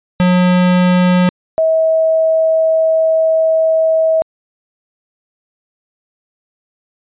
square / sine tone pair in turn, 180.5 / 643.2 Hz, F#3 / E5, -43 / -43 cents, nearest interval octave + minor seventh, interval 2200 cents, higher second, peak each -9 dBFS, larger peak neither, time 0.2-1.29 / 1.58-4.22 s, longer second, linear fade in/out 0 ms, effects resampled to 8000 Hz

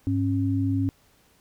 sine tone pair together, 101.82 / 272.7 Hz, G#2 / C#4, -34 / -28 cents, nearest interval octave + perfect fourth, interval 1706 cents, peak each -24 dBFS, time 0.07-0.89 s, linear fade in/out 0 ms, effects pink hiss -61 dBFS RMS until 1.4 s

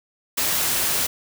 white noise, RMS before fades -22 dBFS, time 0.37-1.07 s, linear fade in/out 10 ms, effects none

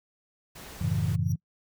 pink noise, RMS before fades -44 dBFS, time 0.55-1.16 s, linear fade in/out 10 ms
sine chord, F# minor seventh, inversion none, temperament equal, 92.5 / 110 / 138.59 / 164.81 Hz, F#2 / A2 / C#3 / E3, 0 / 0 / 0 / 0 cents, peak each -30 dBFS, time 0.81-1.36 s, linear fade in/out 5 ms
sawtooth tone with exponential growth, 5770 Hz, F#8, 44 cents flat, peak -37 dBFS, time 1.2-1.32 s, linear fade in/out 0 ms, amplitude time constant 24 ms
effects noise-tail reverb RT60 0.1 s tail -23 dB re dry

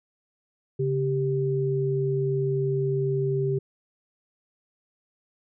sine tone pair together, 138.59 / 392 Hz, C#3 / G4, 0 / 0 cents, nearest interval octave + tritone, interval 1800 cents, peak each -25 dBFS, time 0.79-3.59 s, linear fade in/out 10 ms, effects none

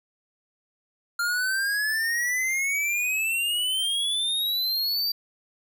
square exponential sweep, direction up, 1394 to 4699 Hz, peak -24 dBFS, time 1.19-5.12 s, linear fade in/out 5 ms, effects none

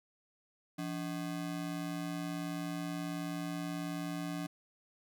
square ring-modulated tone, 230 Hz, A#3, 23 cents flat, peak -34 dBFS, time 0.78-4.47 s, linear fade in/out 10 ms, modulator 59.3 Hz, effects none

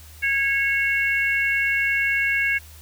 harmonic tone, 549 Hz, C#5, 17 cents flat, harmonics 3 / 4 / 5, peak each -23 / -21 / -28 dBFS, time 0.22-2.59 s, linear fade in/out 20 ms, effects added 77 Hz sine -43 dBFS peak until 2.81 s + white hiss -48 dBFS RMS until 2.81 s

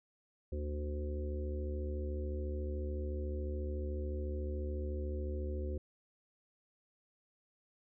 harmonic tone with a mistuned harmonic, 73.9 Hz, D2, 11 cents sharp, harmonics 1 / 3 / 4 / 5 / 6 / 7, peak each -36 / -48 / -51 / -44 / -58 / -47 dBFS, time 0.52-5.78 s, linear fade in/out 5 ms, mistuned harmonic 3, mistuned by +39 cents, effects none

